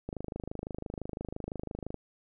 click train, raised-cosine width 2 ms, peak -23 dBFS, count 49, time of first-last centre 0.09-1.943 s, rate 25.9 Hz, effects none

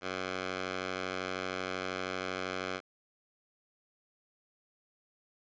10% pulse tone with band-pass filter, 92.8 Hz, F#2, 6 cents sharp, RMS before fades -37 dBFS, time 0.01-2.81 s, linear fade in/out 50 ms, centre 1800 Hz, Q 0.55, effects resampled to 16000 Hz + 10-bit

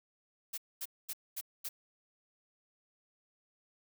blue noise bursts, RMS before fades -39 dBFS, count 5, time 0.53-1.69 s, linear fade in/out 10 ms, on 48 ms, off 230 ms, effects none

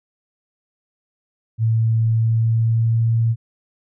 sine tone with pitch glide, 112.7 to 114.47 Hz, A2 to A#2, +42 to -31 cents, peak -14 dBFS, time 1.58-3.36 s, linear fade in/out 50 ms, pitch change +27 cents, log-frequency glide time 2.03-3.09 s, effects none

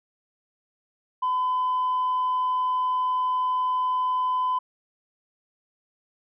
sine tone, 1011 Hz, B5, 40 cents sharp, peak -20 dBFS, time 1.22-4.59 s, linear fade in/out 10 ms, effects tanh soft clip ceiling -19 dBFS

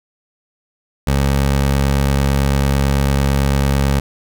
20% pulse tone, 69 Hz, C#2, 7 cents flat, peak -8 dBFS, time 1.07-4 s, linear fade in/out 5 ms, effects none

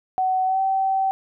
sine tone with pitch glide, 750 to 770.2 Hz, F#5 to G5, +23 to -31 cents, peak -18 dBFS, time 0.18-1.11 s, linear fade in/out 0 ms, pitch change +46 cents, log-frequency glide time 0.45-0.6 s, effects none

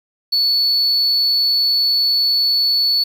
triangle tone, 4435 Hz, C#8, in tune, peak -11 dBFS, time 0.32-3.04 s, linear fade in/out 10 ms, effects tanh soft clip ceiling -8 dBFS + 7-bit

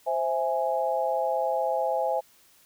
sine chord, C augmented, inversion none, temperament equal, 523.3 / 659.3 / 830.6 Hz, C5 / E5 / G#5, 0 / 0 / 0 cents, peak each -28 dBFS, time 0.06-2.21 s, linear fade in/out 20 ms, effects white hiss -59 dBFS RMS until 2.65 s

